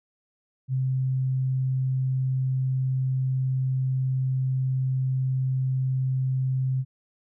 sine tone, 130.81 Hz, C3, in tune, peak -22 dBFS, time 0.68-6.85 s, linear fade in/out 50 ms, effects none

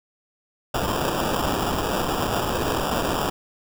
blue noise with sample-and-hold, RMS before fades -24 dBFS, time 0.74-3.3 s, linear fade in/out 5 ms, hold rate 2100 Hz, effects none

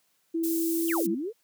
sine tone with pitch glide, 329.6 to 333.2 Hz, E4 to E4, 0 to +19 cents, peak -25 dBFS, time 0.34-1.15 s, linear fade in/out 10 ms, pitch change +19 cents, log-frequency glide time 0.5-0.97 s
white high-pass noise, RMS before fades -34 dBFS, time 0.43-1.07 s, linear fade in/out 10 ms, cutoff 8400 Hz, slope 12 dB/octave
sine exponential two-way sweep, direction down then up, 3819 to 180.6 to 489.4 Hz, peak -29 dBFS, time 0.87-1.33 s, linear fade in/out 50 ms, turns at 1.08 s
effects white hiss -70 dBFS RMS until 1.43 s + high-pass 100 Hz 12 dB/octave

